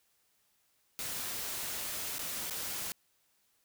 white noise with dropouts, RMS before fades -38 dBFS, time 0.99-2.92 s, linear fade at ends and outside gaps 0 ms, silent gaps 2.183-2.192 / 2.498-2.508 s, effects white hiss -73 dBFS RMS until 3.64 s

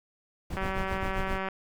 brown noise with tremolo, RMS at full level -30 dBFS, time 0.5-1.39 s, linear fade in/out 5 ms, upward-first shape triangle, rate 7.6 Hz, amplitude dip 90%
click train, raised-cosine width 0.5 ms, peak -18 dBFS, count 176, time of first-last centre 0.57-1.486 s, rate 191 Hz
effects none

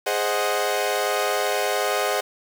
sawtooth chord, Ab dominant seventh, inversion none, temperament equal, 415.3 / 523.3 / 622.3 / 740 Hz, Ab4 / C5 / Eb5 / Gb5, 0 / 0 / 0 / 0 cents, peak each -23 dBFS, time 0.06-2.21 s, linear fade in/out 10 ms, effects 7-bit

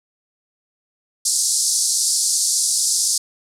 white band-pass noise, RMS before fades -19 dBFS, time 1.25-3.18 s, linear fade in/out 5 ms, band 4500 to 10000 Hz, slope 48 dB/octave, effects none

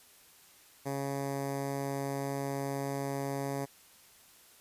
10% pulse tone with notch filter, 138.59 Hz, C#3, in tune, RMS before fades -35 dBFS, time 0.85-3.66 s, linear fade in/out 20 ms, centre 3100 Hz, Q 0.68, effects white hiss -59 dBFS RMS until 4.6 s + resampled to 32000 Hz

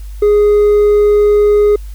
sine tone with hard clipping, 415.3 Hz, G#4, in tune, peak -7 dBFS, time 0.22-1.76 s, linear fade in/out 5 ms, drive 2 dB, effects added 50 Hz sine -24 dBFS peak until 1.94 s + white hiss -46 dBFS RMS until 1.94 s

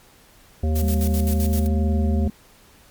harmonic tone, 77.78 Hz, D#2, in tune, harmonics 1 / 3 / 5 / 7 / 9, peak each -18 / -28 / -32 / -35 / -37 dBFS, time 0.63-2.28 s, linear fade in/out 5 ms
blue noise with tremolo, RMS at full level -31 dBFS, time 0.75-1.67 s, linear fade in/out 10 ms, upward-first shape square, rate 7.7 Hz, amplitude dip 75%
sine tone with pitch glide, 200.4 to 211.6 Hz, G3 to G#3, +38 to +33 cents, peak -24 dBFS, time 0.82-2.3 s, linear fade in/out 2 ms, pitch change +95 cents, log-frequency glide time 1.17-1.71 s
effects pink hiss -52 dBFS RMS until 2.9 s + MP3 96 kbps

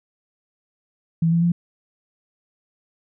sine tone with pitch steps, 164.81 / 168.47 / 172.21 Hz, E3 / E3 / F3, 0 / +38 / -24 cents, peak -15 dBFS, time 1.22-1.52 s, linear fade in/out 5 ms, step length 100 ms, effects none

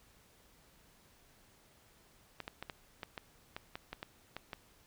clicks, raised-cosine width 0.3 ms, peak -25 dBFS, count 12, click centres 2.403 / 2.479 / 2.626 / 2.698 / 3.032 / 3.178 / 3.565 / 3.755 / 3.93 / 4.029 / 4.366 / 4.532 s, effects pink hiss -65 dBFS RMS until 4.86 s

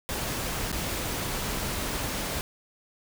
pink noise with dropouts, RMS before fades -31 dBFS, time 0.09-2.41 s, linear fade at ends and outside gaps 0 ms, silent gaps 0.717-0.727 s, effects none

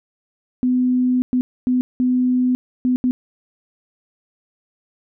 sine tone bursts at uneven times, 251.5 Hz, B3, 32 cents sharp, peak -14 dBFS, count 6, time 0.63-1.22 / 1.33-1.41 / 1.67-1.81 / 2-2.55 / 2.85-2.96 / 3.04-3.11 s, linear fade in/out 0 ms, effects none

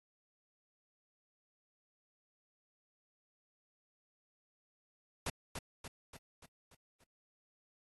pink noise with echo, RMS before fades -37 dBFS, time 5.26-5.3 s, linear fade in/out 5 ms, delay 290 ms, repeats 6, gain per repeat -5 dB, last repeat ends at 7.04 s, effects AAC 32 kbps

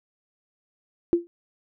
sine tone with exponential decay, 343.4 Hz, F4, 29 cents flat, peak -12 dBFS, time 1.13-1.27 s, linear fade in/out 0 ms, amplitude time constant 30 ms, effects none

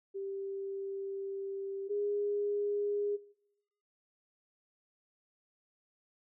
sine tone pair in turn, 392 / 409.9 Hz, G4 / G#4, 0 / -23 cents, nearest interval minor second, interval 77 cents, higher second, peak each -36 / -31 dBFS, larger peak second, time 0.14-1.89 / 1.89-3.17 s, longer first, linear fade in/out 20 ms, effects noise-tail reverb RT60 0.8 s tail -20 dB re dry

